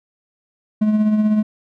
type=tone with tremolo; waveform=triangle; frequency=213.3 Hz; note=G#3; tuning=46 cents sharp; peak=-9 dBFS; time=0.81-1.43 s; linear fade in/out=10 ms; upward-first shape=triangle; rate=16 Hz; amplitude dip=50%; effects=none